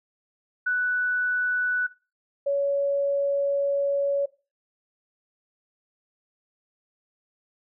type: tone pair in turn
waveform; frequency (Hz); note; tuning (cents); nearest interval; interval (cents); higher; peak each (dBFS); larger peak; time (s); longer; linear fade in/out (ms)
sine; 1485 / 561.6; F#6 / C#5; +6 / +22; octave + perfect fourth; 1684; first; -21; neither; 0.66-1.87 / 2.46-4.26; second; 10
effects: noise-tail reverb RT60 0.3 s tail -19 dB re dry